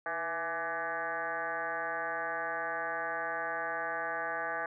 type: tone with frequency modulation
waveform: sine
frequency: 1174.7 Hz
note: D6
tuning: in tune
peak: -32 dBFS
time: 0.06-4.66 s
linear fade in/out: 2 ms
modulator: 171 Hz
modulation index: 3.7
effects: none